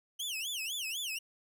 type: tone with vibrato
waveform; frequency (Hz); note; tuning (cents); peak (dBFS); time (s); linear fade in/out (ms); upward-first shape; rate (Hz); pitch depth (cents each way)
sawtooth; 2983; F#7; +13; -32; 0.19-1.19; 10; sine; 4; 280
effects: none